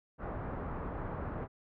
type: low-pass noise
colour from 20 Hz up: pink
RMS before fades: -39 dBFS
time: 0.18-1.48 s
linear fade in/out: 50 ms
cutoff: 1400 Hz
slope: 24 dB/octave
effects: none